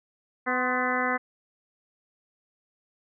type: harmonic tone with a mistuned harmonic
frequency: 251.3 Hz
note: B3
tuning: 30 cents sharp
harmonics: 1 / 2 / 3 / 4 / 5 / 6 / 7 / 8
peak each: -32 / -32 / -32 / -32 / -32 / -32 / -32 / -32 dBFS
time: 0.46-1.18 s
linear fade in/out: 20 ms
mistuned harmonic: 4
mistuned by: +61 cents
effects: none